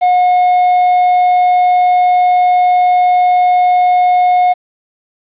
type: tone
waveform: triangle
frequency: 723 Hz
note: F#5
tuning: 40 cents flat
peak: -5 dBFS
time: 0.01-4.54 s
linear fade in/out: 20 ms
effects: resampled to 8000 Hz + 7-bit